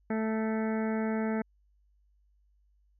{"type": "harmonic tone", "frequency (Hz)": 220, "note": "A3", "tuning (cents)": 0, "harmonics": [1, 2, 3, 4, 6, 7, 8, 9, 10], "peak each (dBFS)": [-29, -35, -39, -41, -45, -46, -47, -48, -49], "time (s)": [0.1, 1.42], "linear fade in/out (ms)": 5, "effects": ["added 50 Hz sine -64 dBFS peak until 2.99 s"]}